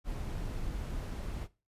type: noise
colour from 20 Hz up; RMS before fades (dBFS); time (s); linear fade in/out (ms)
brown; -37; 0.04-1.48; 50
effects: noise-tail reverb RT60 0.3 s tail -19 dB re dry + resampled to 32000 Hz